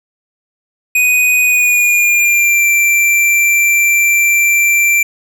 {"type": "tone with pitch glide", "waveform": "square", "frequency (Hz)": [2489, 2353], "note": ["D#7", "D7"], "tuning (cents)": [0, 3], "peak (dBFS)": -9, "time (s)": [0.95, 5.03], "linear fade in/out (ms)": 5, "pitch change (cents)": -97, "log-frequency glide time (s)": [1.42, 2.66], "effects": []}